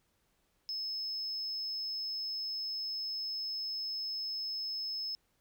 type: tone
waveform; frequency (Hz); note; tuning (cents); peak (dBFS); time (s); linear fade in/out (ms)
sine; 5200; E8; -24; -33; 0.69-5.15; 0
effects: tanh soft clip ceiling -33 dBFS + pink hiss -75 dBFS RMS until 5.4 s